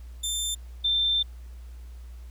20% pulse / sine tone pair in turn, 3570 / 3570 Hz, A7 / A7, +24 / +24 cents, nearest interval unison, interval 0 cents, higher neither, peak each -21 / -21 dBFS, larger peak neither, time 0.23-0.55 / 0.84-1.23 s, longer second, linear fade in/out 10 ms, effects added 60 Hz sine -39 dBFS peak until 2.3 s + pink hiss -60 dBFS RMS until 2.3 s

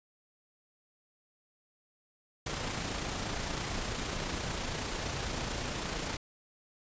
pink noise with amplitude modulation, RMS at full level -34 dBFS, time 2.46-6.17 s, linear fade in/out 5 ms, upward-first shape sine, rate 28.9 Hz, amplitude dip 35%, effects resampled to 16000 Hz

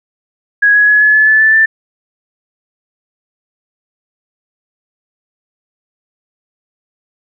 sine tone with pitch steps, 1661 / 1676.4 / 1692 / 1707.7 / 1723.6 / 1739.6 / 1755.7 / 1772 Hz, G#6 / G#6 / G#6 / G#6 / A6 / A6 / A6 / A6, 0 / +16 / +32 / +48 / -36 / -20 / -4 / +12 cents, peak -5 dBFS, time 0.62-1.66 s, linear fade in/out 10 ms, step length 130 ms, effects none

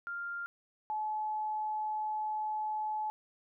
sine tone pair in turn, 1396.9 / 857.6 Hz, F6 / A5, 0 / -45 cents, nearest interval minor sixth, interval 845 cents, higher first, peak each -36 / -32 dBFS, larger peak second, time 0.07-0.46 / 0.9-3.1 s, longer second, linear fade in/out 0 ms, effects none

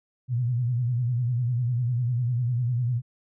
sine tone with vibrato, 121.8 Hz, B2, 24 cents flat, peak -22 dBFS, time 0.28-3.02 s, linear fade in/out 50 ms, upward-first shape sine, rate 10 Hz, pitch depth 89 cents each way, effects none

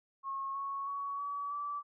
sine tone with pitch steps, 1088 / 1105.1 / 1122.5 / 1140.1 / 1158 Hz, C#6 / C#6 / C#6 / C#6 / D6, -33 / -6 / +21 / +48 / -25 cents, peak -35 dBFS, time 0.23-1.83 s, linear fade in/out 50 ms, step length 320 ms, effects none

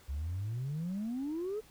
sine exponential sweep, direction up, 65.7 to 444.5 Hz, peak -32 dBFS, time 0.08-1.61 s, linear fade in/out 20 ms, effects tanh soft clip ceiling -31 dBFS + pink hiss -60 dBFS RMS until 1.7 s

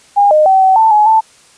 sine tone with pitch steps, 811 / 613 / 765 / 760 / 887 / 844 / 883 Hz, G#5 / D#5 / G5 / F#5 / A5 / G#5 / A5, -41 / -26 / -42 / +46 / +14 / +28 / +6 cents, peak -5 dBFS, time 0.16-1.21 s, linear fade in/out 20 ms, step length 150 ms, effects white hiss -45 dBFS RMS until 1.57 s + resampled to 22050 Hz

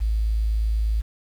sine tone with quantisation, 54.2 Hz, A1, 25 cents flat, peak -19 dBFS, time 0-1.02 s, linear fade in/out 20 ms, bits 8, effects none

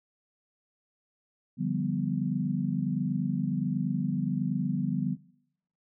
sine chord, G dominant seventh, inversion second, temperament equal, 146.83 / 174.61 / 196 / 246.9 Hz, D3 / F3 / G3 / B3, 0 / 0 / 0 / 0 cents, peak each -32 dBFS, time 1.57-5.17 s, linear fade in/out 50 ms, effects noise-tail reverb RT60 0.8 s tail -23 dB re dry

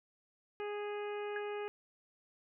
harmonic tone, 413.8 Hz, G#4, 6 cents flat, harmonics 1 / 2 / 3 / 4 / 5 / 6 / 7, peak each -38 / -46 / -50 / -52 / -54 / -52 / -57 dBFS, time 0.6-1.68 s, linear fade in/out 0 ms
sine tone with exponential decay, 1660 Hz, G#6, 1 cent flat, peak -36 dBFS, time 1.36-1.47 s, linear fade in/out 2 ms, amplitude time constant 22 ms
effects none

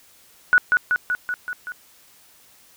sine tone with echo, 1471 Hz, F#6, 11 cents flat, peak -10 dBFS, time 0.53-0.58 s, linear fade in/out 0 ms, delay 190 ms, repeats 6, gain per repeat -3 dB, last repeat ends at 1.72 s, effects white hiss -53 dBFS RMS until 2.76 s

